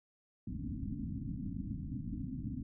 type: low-pass noise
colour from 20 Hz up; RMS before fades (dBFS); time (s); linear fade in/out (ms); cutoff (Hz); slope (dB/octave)
white; -40; 0.47-2.63; 5; 290; 96
effects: none